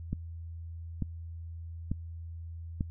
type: click train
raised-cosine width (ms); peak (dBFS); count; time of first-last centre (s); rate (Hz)
5; -18; 4; 0.13-2.809; 1.12
effects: noise-tail reverb RT60 0.1 s tail -25 dB re dry + added 83 Hz sine -39 dBFS peak until 2.9 s